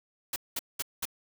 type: noise bursts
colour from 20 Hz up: white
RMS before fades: -32 dBFS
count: 4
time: 0.33-1.054 s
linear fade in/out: 5 ms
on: 31 ms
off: 200 ms
effects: none